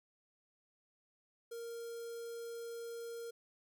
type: tone with notch filter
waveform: square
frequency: 465.4 Hz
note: A#4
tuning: 3 cents flat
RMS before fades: -45 dBFS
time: 1.51-3.31 s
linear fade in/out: 10 ms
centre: 2100 Hz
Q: 0.71
effects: none